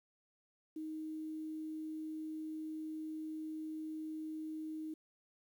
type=tone with quantisation; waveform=sine; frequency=313.2 Hz; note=D#4; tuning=11 cents sharp; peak=-40 dBFS; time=0.76-4.94 s; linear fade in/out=5 ms; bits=11; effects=none